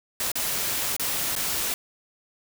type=noise with dropouts; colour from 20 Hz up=white; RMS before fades=-27 dBFS; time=0.2-1.74 s; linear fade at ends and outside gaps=1 ms; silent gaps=0.317-0.355 / 0.965-0.996 / 1.353-1.363 s; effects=none